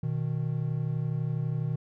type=tone pair together; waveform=triangle; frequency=123.47 / 155.56 Hz; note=B2 / D#3; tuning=0 / 0 cents; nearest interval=major third; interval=400 cents; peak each=-28 dBFS; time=0.03-1.76 s; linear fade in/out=5 ms; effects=none